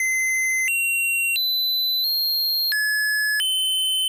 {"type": "tone with pitch steps", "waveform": "square", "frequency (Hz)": [2059, 2745, 4010, 4226, 1705, 3057], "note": ["C7", "F7", "B7", "C8", "G#6", "G7"], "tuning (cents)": [-28, -31, 26, 16, 45, -44], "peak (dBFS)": -20, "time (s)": [0, 4.08], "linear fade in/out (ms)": 2, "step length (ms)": 680, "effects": []}